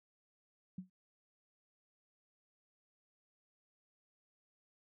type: tone with exponential decay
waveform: sine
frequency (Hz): 185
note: F#3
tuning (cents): 0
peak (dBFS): -38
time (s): 0.78-0.9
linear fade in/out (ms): 5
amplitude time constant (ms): 25
effects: none